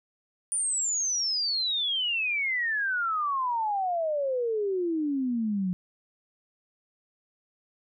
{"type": "exponential sweep", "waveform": "sine", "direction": "down", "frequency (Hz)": [9460, 177.6], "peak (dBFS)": -25, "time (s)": [0.52, 5.73], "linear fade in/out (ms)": 0, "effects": []}